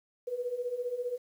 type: beating tone pair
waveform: sine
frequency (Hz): 479.3 / 494.3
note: A#4 / B4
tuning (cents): +48 / +1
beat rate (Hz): 15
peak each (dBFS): -37 / -33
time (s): 0.27-1.18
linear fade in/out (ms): 10
effects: 10-bit